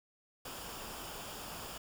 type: noise with comb filter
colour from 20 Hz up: pink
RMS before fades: -45 dBFS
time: 0.45-1.78 s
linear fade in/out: 5 ms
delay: 0.49 ms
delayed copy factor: -0.5
effects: none